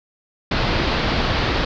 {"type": "low-pass noise", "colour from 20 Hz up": "pink", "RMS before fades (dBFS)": -20, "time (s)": [0.51, 1.65], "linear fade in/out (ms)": 5, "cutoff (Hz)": 4800, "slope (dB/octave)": 48, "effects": []}